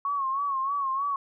sine tone with vibrato, 1100 Hz, C#6, 14 cents flat, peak -25 dBFS, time 0.05-1.16 s, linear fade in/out 2 ms, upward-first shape sine, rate 3.2 Hz, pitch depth 73 cents each way, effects none

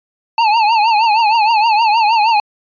square tone with vibrato, 880 Hz, A5, in tune, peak -10 dBFS, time 0.38-2.4 s, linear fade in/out 2 ms, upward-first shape triangle, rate 6.4 Hz, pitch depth 130 cents each way, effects resampled to 11025 Hz

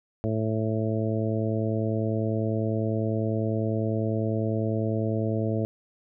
harmonic tone, 110 Hz, A2, in tune, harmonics 1 / 2 / 3 / 4 / 5 / 6, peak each -27 / -30 / -32 / -33 / -34 / -35 dBFS, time 0.24-5.65 s, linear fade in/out 0 ms, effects none

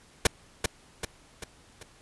pink noise with echo, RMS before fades -18 dBFS, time 0.25-0.27 s, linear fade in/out 5 ms, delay 390 ms, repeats 4, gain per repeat -6 dB, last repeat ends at 1.83 s, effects pink hiss -57 dBFS RMS until 2.01 s + resampled to 24000 Hz

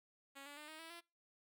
5% pulse tone with pitch steps, 276.2 / 288.1 / 300.5 / 313.4 / 326.9 / 341 Hz, C#4 / D4 / D4 / D#4 / E4 / F4, -6 / -33 / +40 / +13 / -14 / -41 cents, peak -40 dBFS, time 0.35-1.01 s, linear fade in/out 20 ms, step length 110 ms, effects noise-tail reverb RT60 0.3 s tail -25 dB re dry

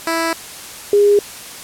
10% pulse / sine tone pair in turn, 329.6 / 408.9 Hz, E4 / G#4, 0 / -27 cents, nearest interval major third, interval 373 cents, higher second, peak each -8 dBFS, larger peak neither, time 0.07-0.33 / 0.93-1.19 s, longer neither, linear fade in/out 2 ms, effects white hiss -33 dBFS RMS until 1.63 s + low-pass 12000 Hz 12 dB/octave

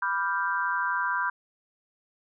sine chord, G dominant seventh, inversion first, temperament equal, 987.8 / 1174.7 / 1396.9 / 1568 Hz, B5 / D6 / F6 / G6, 0 / 0 / 0 / 0 cents, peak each -29 / -33 / -32 / -29 dBFS, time 0.02-1.3 s, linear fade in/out 5 ms, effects none

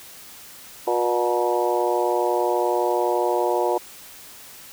harmonic tone with a mistuned harmonic, 120 Hz, B2, 49 cents flat, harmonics 3 / 4 / 5 / 6 / 7 / 8, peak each -24 / -25 / -26 / -27 / -27 / -28 dBFS, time 0.87-3.78 s, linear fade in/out 5 ms, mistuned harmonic 7, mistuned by +57 cents, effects white hiss -43 dBFS RMS until 4.72 s

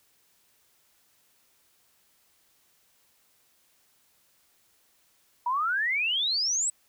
sine exponential sweep, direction up, 940 to 8100 Hz, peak -24 dBFS, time 5.46-6.7 s, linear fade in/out 5 ms, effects white hiss -66 dBFS RMS until 6.88 s

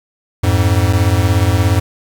square beating tone pair, 88 / 105 Hz, F2 / G#2, +14 / +19 cents, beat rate 17 Hz, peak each -14 dBFS, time 0.43-1.8 s, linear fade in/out 10 ms, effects 7-bit

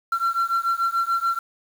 sine beating tone pair, 1358 / 1364.9 Hz, F6 / F6, -49 / -40 cents, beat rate 6.9 Hz, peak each -21 dBFS, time 0.12-1.39 s, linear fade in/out 5 ms, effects tanh soft clip ceiling -17 dBFS + 7-bit

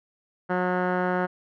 15% pulse tone with low-pass filter, 181.3 Hz, F#3, 35 cents flat, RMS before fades -25 dBFS, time 0.49-1.27 s, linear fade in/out 20 ms, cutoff 1300 Hz, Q 8.4, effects none

